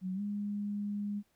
sine tone with pitch glide, 185.8 to 205 Hz, F#3 to G#3, +7 to -22 cents, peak -33 dBFS, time 0.01-1.23 s, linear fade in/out 50 ms, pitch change +171 cents, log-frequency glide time 0.14-0.21 s, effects pink hiss -74 dBFS RMS until 1.35 s

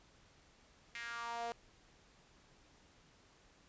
sawtooth tone with high-pass filter sweep, 234.5 Hz, A#3, 11 cents sharp, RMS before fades -43 dBFS, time 0.95-1.52 s, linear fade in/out 0 ms, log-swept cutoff 2100 to 570 Hz, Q 3.8, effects pink hiss -66 dBFS RMS until 3.68 s + resampled to 16000 Hz

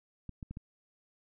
clicks, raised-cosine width 5 ms, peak -29 dBFS, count 4, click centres 0.293 / 0.428 / 0.51 / 0.571 s, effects none

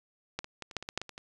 clicks, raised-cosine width 0.2 ms, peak -16 / -24 / -22 / -28 / -14 / -24 / -19 / -13 / -20 / -27 / -25 dBFS, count 11, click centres 0.39 / 0.444 / 0.623 / 0.712 / 0.767 / 0.826 / 0.889 / 0.976 / 1.016 / 1.093 / 1.179 s, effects resampled to 24000 Hz + 8-bit

